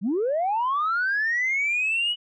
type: linear sweep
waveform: sine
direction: up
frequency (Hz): 169.4 to 2961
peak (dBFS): -20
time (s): 0.01-2.16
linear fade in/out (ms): 50
effects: tanh soft clip ceiling -18 dBFS